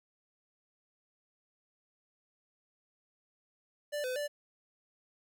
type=tone with pitch steps; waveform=square; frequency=588 / 507 / 585 Hz; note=D5 / B4 / D5; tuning=+2 / +45 / -7 cents; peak=-34 dBFS; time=3.92-4.28 s; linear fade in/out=20 ms; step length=120 ms; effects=12-bit